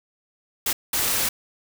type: noise bursts at uneven times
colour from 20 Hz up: white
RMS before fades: -23 dBFS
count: 2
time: 0.66-0.73 / 0.93-1.29 s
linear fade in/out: 5 ms
effects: none